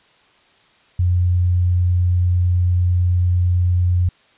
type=tone; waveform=sine; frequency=89.1 Hz; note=F2; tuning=35 cents sharp; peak=-13 dBFS; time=0.99-4.09 s; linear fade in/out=5 ms; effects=white hiss -54 dBFS RMS until 4.37 s + resampled to 8000 Hz